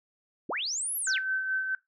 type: linear two-way sweep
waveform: sine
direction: up then down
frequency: 164.81 to 11790 to 1400 Hz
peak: -29 dBFS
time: 0.49-1.19 s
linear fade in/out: 5 ms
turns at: 0.97 s
type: tone with tremolo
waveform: sine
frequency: 1537 Hz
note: G6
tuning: 35 cents flat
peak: -25 dBFS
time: 1.07-1.75 s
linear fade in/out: 2 ms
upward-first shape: sine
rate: 4.7 Hz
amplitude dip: 45%
effects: noise-tail reverb RT60 0.2 s tail -21 dB re dry